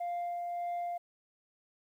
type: tone with tremolo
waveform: sine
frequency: 698.5 Hz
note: F5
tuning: in tune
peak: -30 dBFS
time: 0-0.98 s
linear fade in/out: 10 ms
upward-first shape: sine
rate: 1.7 Hz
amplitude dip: 30%
effects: tanh soft clip ceiling -32 dBFS + 11-bit